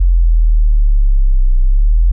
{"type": "exponential two-way sweep", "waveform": "sine", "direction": "down then up", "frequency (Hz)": [44.15, 30.87, 44.15], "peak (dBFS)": -6, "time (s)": [0, 2.12], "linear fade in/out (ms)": 10, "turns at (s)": 1.58, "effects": []}